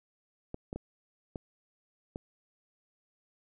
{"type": "clicks", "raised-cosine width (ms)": 2, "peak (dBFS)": -24, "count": 5, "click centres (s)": [0.544, 0.729, 0.76, 1.358, 2.159], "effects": []}